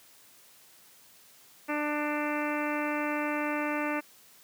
harmonic tone with a mistuned harmonic, 297.3 Hz, D4, 21 cents sharp, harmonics 1 / 2 / 3 / 4 / 5 / 6 / 7 / 8 / 9, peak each -32 / -35 / -37 / -38 / -39 / -40 / -40 / -41 / -42 dBFS, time 1.68-4.01 s, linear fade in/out 20 ms, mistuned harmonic 8, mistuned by -22 cents, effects white hiss -57 dBFS RMS until 4.43 s + high-pass 100 Hz 12 dB/octave

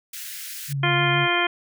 white high-pass noise, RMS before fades -35 dBFS, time 0.13-0.73 s, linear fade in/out 5 ms, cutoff 1500 Hz, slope 48 dB/octave
sine tone with vibrato, 140 Hz, C#3, 18 cents sharp, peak -23 dBFS, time 0.68-1.28 s, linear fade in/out 50 ms, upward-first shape sine, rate 6.5 Hz, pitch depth 38 cents each way
harmonic tone, 349.2 Hz, F4, in tune, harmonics 1 / 2 / 3 / 4 / 5 / 6 / 7 / 9, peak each -27 / -27 / -27 / -27 / -27 / -27 / -27 / -27 dBFS, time 0.83-1.47 s, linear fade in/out 5 ms
effects none

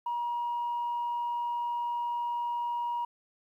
sine tone, 954 Hz, A#5, 40 cents sharp, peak -28 dBFS, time 0.06-3.05 s, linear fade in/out 5 ms, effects tanh soft clip ceiling -26 dBFS + 11-bit

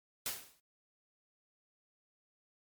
white noise with exponential decay, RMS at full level -34 dBFS, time 0.26-0.6 s, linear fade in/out 1 ms, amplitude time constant 73 ms, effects MP3 96 kbps

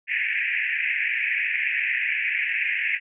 white band-pass noise, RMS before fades -25 dBFS, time 0.07-3 s, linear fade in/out 50 ms, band 1700 to 2600 Hz, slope 96 dB/octave, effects none

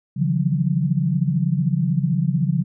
sine tone cluster, 139.5 / 159.2 / 172.4 / 188.3 Hz, C#3 / D#3 / F3 / F#3, +11 / +40 / -22 / +31 cents, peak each -21 / -24 / -22 / -25 dBFS, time 0.16-2.64 s, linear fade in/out 20 ms, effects none

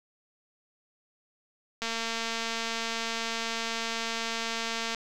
click train, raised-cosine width 0.2 ms, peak -15 dBFS, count 714, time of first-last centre 1.82-4.947 s, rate 228 Hz, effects none

